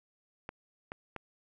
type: clicks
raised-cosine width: 0.5 ms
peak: -24 dBFS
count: 3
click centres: 0.491 / 0.919 / 1.163 s
effects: none